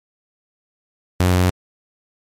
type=tone; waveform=sawtooth; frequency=90.6 Hz; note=F#2; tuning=36 cents flat; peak=-9 dBFS; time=1.2-1.5 s; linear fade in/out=0 ms; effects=MP3 64 kbps